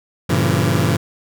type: chord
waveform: sawtooth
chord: G diminished seventh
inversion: none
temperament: just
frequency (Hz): 98 / 117.6 / 141.12 / 169.34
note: G2 / Bb2 / Db3 / Fb3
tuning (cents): 0 / +16 / +31 / +47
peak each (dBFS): -16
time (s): 0.29-0.97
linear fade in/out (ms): 10
effects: none